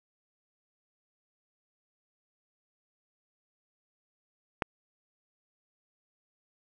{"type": "click", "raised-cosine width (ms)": 0.5, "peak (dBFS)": -12, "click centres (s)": 4.622, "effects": []}